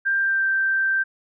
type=tone with pitch glide; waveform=sine; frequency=1586 to 1566 Hz; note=G6 to G6; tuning=+20 to -2 cents; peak=-18 dBFS; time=0.05-1.04 s; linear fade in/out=20 ms; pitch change=-22 cents; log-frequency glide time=0.18-0.47 s; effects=none